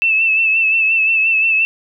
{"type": "tone with vibrato", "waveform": "sine", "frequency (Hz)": 2637, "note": "E7", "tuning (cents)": 0, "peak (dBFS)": -11, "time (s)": [0.02, 1.65], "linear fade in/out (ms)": 0, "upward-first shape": "sine", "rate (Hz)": 5.7, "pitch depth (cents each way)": 38, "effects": []}